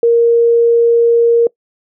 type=tone; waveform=sine; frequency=467.4 Hz; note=A#4; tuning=5 cents sharp; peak=-6 dBFS; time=0.03-1.47 s; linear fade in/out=2 ms; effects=noise-tail reverb RT60 0.1 s tail -23 dB re dry